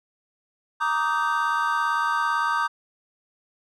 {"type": "chord", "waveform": "triangle", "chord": "Eb major seventh", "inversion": "second", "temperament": "just", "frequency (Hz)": [933.4, 1166.7, 1244.5, 1555.6], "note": ["Bb5", "D6", "Eb6", "G6"], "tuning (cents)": [2, -12, 0, -14], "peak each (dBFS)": -25, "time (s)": [0.8, 2.68], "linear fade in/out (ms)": 20, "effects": []}